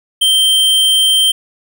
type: tone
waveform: square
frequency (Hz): 3136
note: G7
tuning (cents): 0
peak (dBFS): -9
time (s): 0.21-1.32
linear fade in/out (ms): 10
effects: none